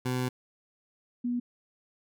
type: tone pair in turn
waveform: 20% pulse / sine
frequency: 126.6 / 243 Hz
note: B2 / B3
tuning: +43 / -28 cents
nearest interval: major seventh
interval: 1129 cents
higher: second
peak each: -23 / -27 dBFS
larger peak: first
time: 0.05-0.29 / 1.24-1.4 s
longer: first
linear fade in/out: 10 ms
effects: none